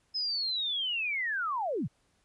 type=linear sweep; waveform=sine; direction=down; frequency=5150 to 82 Hz; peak=-29 dBFS; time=0.14-1.88 s; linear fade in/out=20 ms; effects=pink hiss -71 dBFS RMS until 2.24 s + resampled to 24000 Hz